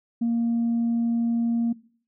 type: tone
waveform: sine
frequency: 233.1 Hz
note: A#3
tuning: in tune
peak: -19 dBFS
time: 0.21-1.73 s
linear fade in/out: 10 ms
effects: noise-tail reverb RT60 0.5 s tail -21 dB re dry + tanh soft clip ceiling -18 dBFS